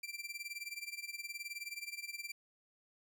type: tone with tremolo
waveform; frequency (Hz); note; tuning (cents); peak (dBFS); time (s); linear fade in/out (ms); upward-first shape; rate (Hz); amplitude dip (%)
sawtooth; 2354; D7; +3; -36; 0.03-2.32; 5; sine; 19; 85
effects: none